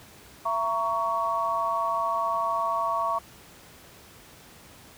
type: chord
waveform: sine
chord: A# diminished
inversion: second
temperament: just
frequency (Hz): 671.3 / 932.3 / 1118.8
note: E5 / A#5 / C#6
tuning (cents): +31 / 0 / +16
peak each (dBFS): -30 / -30 / -26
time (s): 0.45-3.19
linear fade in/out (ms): 10
effects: pink hiss -50 dBFS RMS until 4.97 s + high-pass 60 Hz 12 dB/octave